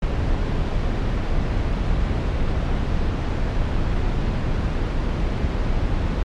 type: noise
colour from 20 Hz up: brown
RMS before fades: -21 dBFS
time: 0.02-6.23 s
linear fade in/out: 5 ms
effects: low-pass 4000 Hz 12 dB/octave + MP3 64 kbps